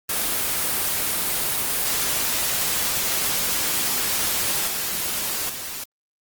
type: noise with level steps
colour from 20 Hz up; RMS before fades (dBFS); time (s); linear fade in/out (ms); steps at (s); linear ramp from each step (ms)
white; -23 / -26 / -32; 0.09-5.84; 5; 4.67 / 5.49; 10
effects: Opus 24 kbps